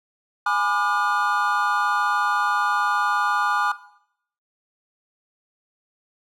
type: chord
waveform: triangle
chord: G# diminished seventh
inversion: none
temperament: just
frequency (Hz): 830.6 / 996.7 / 1196.1 / 1435.3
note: G#5 / B5 / D6 / F6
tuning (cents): 0 / +16 / +31 / +47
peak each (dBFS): -23 / -26 / -21 / -21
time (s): 0.46-3.72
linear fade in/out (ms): 5
effects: noise-tail reverb RT60 0.7 s tail -17 dB re dry